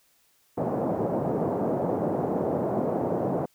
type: band-pass noise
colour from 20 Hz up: white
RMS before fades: -27 dBFS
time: 0.57-3.46 s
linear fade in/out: 10 ms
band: 120 to 680 Hz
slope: 24 dB/octave
effects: white hiss -65 dBFS RMS until 3.54 s